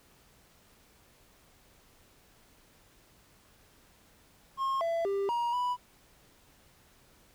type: tone with pitch steps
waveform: triangle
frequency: 1075 / 669 / 396.2 / 948 / 986 Hz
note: C6 / E5 / G4 / A#5 / B5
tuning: +47 / +25 / +18 / +29 / -3 cents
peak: -26 dBFS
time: 4.57-5.77 s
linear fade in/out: 50 ms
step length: 240 ms
effects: pink hiss -62 dBFS RMS until 7.34 s